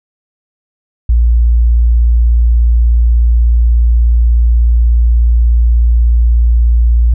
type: tone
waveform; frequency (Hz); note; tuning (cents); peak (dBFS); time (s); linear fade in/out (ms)
sine; 58.27; A#1; 0; -5; 1.09-7.14; 5
effects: none